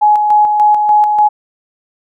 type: tone with tremolo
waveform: sine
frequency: 841 Hz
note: G#5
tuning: 22 cents sharp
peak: -5 dBFS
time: 0.01-1.29 s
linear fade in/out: 20 ms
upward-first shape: square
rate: 3.4 Hz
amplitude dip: 40%
effects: none